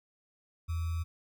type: tone with sample-and-hold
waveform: sine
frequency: 83.1 Hz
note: E2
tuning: 15 cents sharp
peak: -30 dBFS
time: 0.68-1.04 s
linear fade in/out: 20 ms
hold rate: 1225 Hz
effects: none